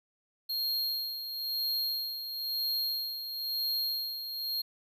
square tone with tremolo, 4238 Hz, C8, 21 cents sharp, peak -29 dBFS, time 0.49-4.62 s, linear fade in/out 10 ms, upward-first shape sine, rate 1 Hz, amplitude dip 60%, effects none

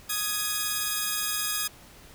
5% pulse tone pair together, 1244.5 / 1665.7 Hz, D#6 / G#6, 0 / +5 cents, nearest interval perfect fourth, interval 505 cents, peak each -18 dBFS, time 0.09-1.68 s, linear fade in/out 10 ms, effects pink hiss -51 dBFS RMS until 2.14 s

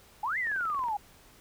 sine exponential two-way sweep, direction up then down, 799 to 2116 to 799 Hz, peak -28 dBFS, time 0.23-0.97 s, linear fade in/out 5 ms, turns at 0.38 s
click train, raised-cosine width 0.5 ms, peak -31 dBFS, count 10, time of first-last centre 0.47-0.885 s, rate 21.7 Hz
effects pink hiss -57 dBFS RMS until 1.4 s

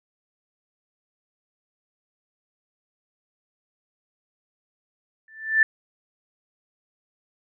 sine tone with exponential growth, 1767 Hz, A6, 7 cents sharp, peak -11 dBFS, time 5.28-5.63 s, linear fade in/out 2 ms, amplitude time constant 76 ms, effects none

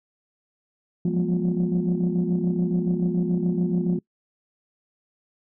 sine tone cluster, 174.5 / 181.5 / 206.8 / 241.2 / 355.6 Hz, F3 / F#3 / G#3 / B3 / F4, -1 / -33 / -7 / -41 / +31 cents, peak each -22 / -25 / -29 / -30 / -28 dBFS, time 1.05-3.99 s, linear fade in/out 5 ms, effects noise-tail reverb RT60 0.1 s tail -23 dB re dry + tanh soft clip ceiling -14 dBFS

